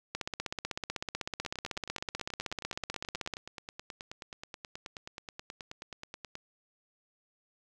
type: two click trains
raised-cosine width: 0.2 ms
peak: -24 / -17 dBFS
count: 47 / 52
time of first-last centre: 1.45-6.354 / 0.15-3.337 s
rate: 9.38 / 16 Hz
effects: none